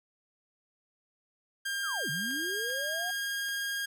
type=tone with pitch glide; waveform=sawtooth; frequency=1603 to 1622.6 Hz; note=G6 to G#6; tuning=+38 to -41 cents; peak=-28 dBFS; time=1.65-3.86 s; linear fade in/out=10 ms; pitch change=+21 cents; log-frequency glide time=1.95-2.69 s
type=linear two-way sweep; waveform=sine; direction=down then up; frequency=1480 to 133.9 to 743 Hz; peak=-37 dBFS; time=1.83-3.11 s; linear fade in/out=5 ms; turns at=2.1 s
type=click train; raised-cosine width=0.2 ms; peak=-34 dBFS; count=4; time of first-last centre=2.31-3.486 s; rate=2.55 Hz
effects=none